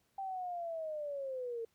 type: linear sweep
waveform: sine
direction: down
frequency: 785 to 450 Hz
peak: -37 dBFS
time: 0.18-1.65 s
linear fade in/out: 5 ms
effects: pink hiss -75 dBFS RMS until 1.74 s + high-pass 60 Hz 12 dB/octave